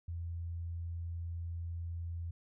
sine tone, 84.7 Hz, E2, 48 cents sharp, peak -37 dBFS, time 0.08-2.31 s, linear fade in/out 5 ms, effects none

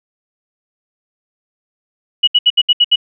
sine tone bursts, 2926 Hz, F#7, 20 cents flat, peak -6 dBFS, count 7, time 2.23-2.959 s, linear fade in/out 10 ms, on 45 ms, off 69 ms, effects none

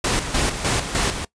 pink noise with tremolo, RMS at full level -20 dBFS, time 0.04-1.25 s, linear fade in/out 5 ms, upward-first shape square, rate 3.3 Hz, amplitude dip 60%, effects noise-tail reverb RT60 0.1 s tail -20 dB re dry + resampled to 22050 Hz

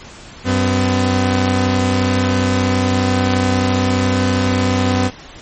sawtooth tone pair together, 94.79 / 252.6 Hz, F#2 / B3, +42 / +39 cents, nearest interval octave + perfect fourth, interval 1697 cents, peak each -12 dBFS, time 0.44-5.11 s, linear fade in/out 50 ms, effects pink hiss -37 dBFS RMS until 5.41 s + MP3 32 kbps

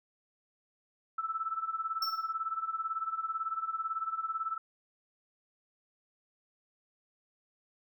sine tone with tremolo, 1318.5 Hz, E6, in tune, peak -29 dBFS, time 1.18-4.58 s, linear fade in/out 5 ms, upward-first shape sine, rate 18 Hz, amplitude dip 80%
square tone with exponential decay, 5420 Hz, E8, 47 cents sharp, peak -30 dBFS, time 2.02-2.33 s, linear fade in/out 5 ms, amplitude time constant 67 ms
effects none

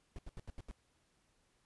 brown noise bursts, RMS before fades -45 dBFS, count 6, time 0.16-0.711 s, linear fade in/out 0 ms, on 26 ms, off 79 ms, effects pink hiss -75 dBFS RMS until 1.65 s + resampled to 24000 Hz

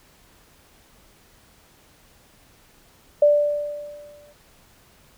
sine tone with exponential decay, 587.3 Hz, D5, in tune, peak -10 dBFS, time 3.22-4.33 s, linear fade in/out 5 ms, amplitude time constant 240 ms, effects pink hiss -55 dBFS RMS until 5.17 s

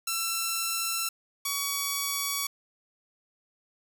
5% pulse tone pair in turn, 1343 / 1129.3 Hz, E6 / C#6, +32 / +32 cents, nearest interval minor third, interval 300 cents, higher first, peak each -16 dBFS, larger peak neither, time 0.07-1.09 / 1.45-2.47 s, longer neither, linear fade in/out 5 ms, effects none

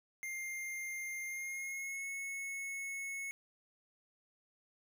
square tone with pitch glide, 2109 to 2195 Hz, C7 to C#7, +13 to -18 cents, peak -40 dBFS, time 0.23-3.31 s, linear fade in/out 0 ms, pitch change +69 cents, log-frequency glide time 1.26-2.07 s, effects none

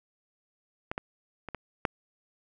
clicks, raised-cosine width 0.5 ms, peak -17 / -17 / -23 / -20 / -10 dBFS, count 5, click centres 0.915 / 0.979 / 1.487 / 1.547 / 1.852 s, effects none

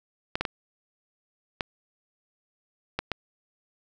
clicks, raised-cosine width 0.3 ms, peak -11 dBFS, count 6, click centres 0.355 / 0.41 / 0.452 / 1.608 / 2.99 / 3.117 s, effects none

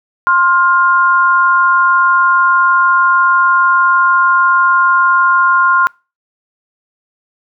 sine tone pair together, 1056 / 1409.6 Hz, C6 / F6, +16 / +16 cents, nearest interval perfect fourth, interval 500 cents, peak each -10 dBFS, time 0.27-5.87 s, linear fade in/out 0 ms, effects noise-tail reverb RT60 0.3 s tail -26 dB re dry

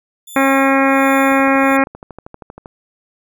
5% pulse tone with tremolo, 3520 Hz, A7, in tune, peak -22 dBFS, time 0.27-1.77 s, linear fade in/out 5 ms, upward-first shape sine, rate 1.4 Hz, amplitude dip 85%
harmonic tone, 271 Hz, C#4, 39 cents flat, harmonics 1 / 2 / 3 / 4 / 5 / 6 / 7 / 8 / 9, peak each -14 / -17 / -19 / -20 / -21 / -22 / -22 / -23 / -24 dBFS, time 0.36-1.84 s, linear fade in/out 2 ms
click train, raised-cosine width 1 ms, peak -19 dBFS, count 18, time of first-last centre 1.32-2.659 s, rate 12.7 Hz
effects none

